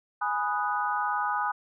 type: chord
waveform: sine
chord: G# minor seventh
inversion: none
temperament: equal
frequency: 830.6 / 987.8 / 1244.5 / 1480 Hz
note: G#5 / B5 / D#6 / F#6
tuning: 0 / 0 / 0 / 0 cents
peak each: -30 / -32 / -30 / -33 dBFS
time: 0.21-1.52 s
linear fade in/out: 10 ms
effects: none